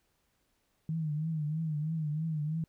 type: tone with vibrato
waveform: sine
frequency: 155.56 Hz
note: D#3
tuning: in tune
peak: -30 dBFS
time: 0.89-2.64 s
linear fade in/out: 2 ms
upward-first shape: triangle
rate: 3.1 Hz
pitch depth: 100 cents each way
effects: pink hiss -75 dBFS RMS until 2.68 s